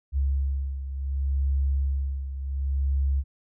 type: beating tone pair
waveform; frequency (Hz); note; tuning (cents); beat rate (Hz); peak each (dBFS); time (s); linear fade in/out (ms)
sine; 68.3 / 68.98; C#2 / C#2; -25 / -8; 0.68; -24 / -30; 0.12-3.24; 50
effects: none